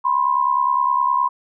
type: tone pair together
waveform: sine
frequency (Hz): 987.8 / 1057.5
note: B5 / C6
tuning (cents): 0 / +18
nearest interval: minor second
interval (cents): 118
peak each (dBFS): -18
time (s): 0.04-1.29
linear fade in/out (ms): 20
effects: none